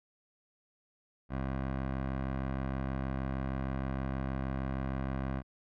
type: tone with low-pass filter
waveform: 15% pulse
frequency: 66.4 Hz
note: C2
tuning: 26 cents sharp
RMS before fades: -35 dBFS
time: 1.29-5.43 s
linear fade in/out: 50 ms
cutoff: 1600 Hz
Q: 1
effects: none